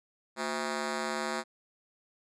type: ring-modulated tone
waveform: 10% pulse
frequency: 293.7 Hz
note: D4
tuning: in tune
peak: -20 dBFS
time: 0.36-1.44 s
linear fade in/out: 50 ms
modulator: 69 Hz
effects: resampled to 22050 Hz